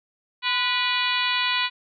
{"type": "harmonic tone with a mistuned harmonic", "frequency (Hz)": 490, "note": "B4", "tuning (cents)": -14, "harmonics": [2, 3, 4, 5, 6, 7, 8, 9], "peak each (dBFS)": [-28, -31, -29, -27, -29, -30, -29, -34], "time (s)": [0.42, 1.7], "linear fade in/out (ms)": 50, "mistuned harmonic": 2, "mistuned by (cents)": 48, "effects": []}